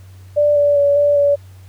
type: tone with pitch steps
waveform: sine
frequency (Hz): 588 / 579 / 570 / 580 / 572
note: D5 / D5 / C#5 / D5 / D5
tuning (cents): +2 / -25 / +48 / -22 / -46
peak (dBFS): -10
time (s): 0.36-1.36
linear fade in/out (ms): 20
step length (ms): 200
effects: added 94 Hz sine -37 dBFS peak until 1.68 s + pink hiss -52 dBFS RMS until 1.68 s